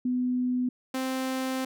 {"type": "tone pair in turn", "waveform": ["sine", "sawtooth"], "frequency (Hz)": [250, 261.2], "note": ["B3", "C4"], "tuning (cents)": [21, -3], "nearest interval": "minor second", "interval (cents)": 76, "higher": "second", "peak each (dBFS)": -24, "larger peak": "neither", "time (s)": [[0.05, 0.69], [0.94, 1.65]], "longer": "second", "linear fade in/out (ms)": 5, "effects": []}